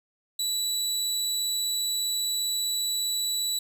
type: tone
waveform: 25% pulse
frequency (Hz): 3941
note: B7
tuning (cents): -4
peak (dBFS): -22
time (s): 0.39-3.59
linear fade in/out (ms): 5
effects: none